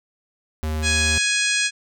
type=tone; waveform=square; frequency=77.78 Hz; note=D#2; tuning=in tune; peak=-23 dBFS; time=0.63-1.18 s; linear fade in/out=0 ms
type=harmonic tone; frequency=833 Hz; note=G#5; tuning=5 cents sharp; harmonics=2 / 3 / 4 / 5 / 6 / 7 / 8 / 9 / 10; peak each=-24 / -23 / -27 / -28 / -30 / -31 / -29 / -33 / -29 dBFS; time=0.82-1.71 s; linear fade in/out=50 ms
effects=none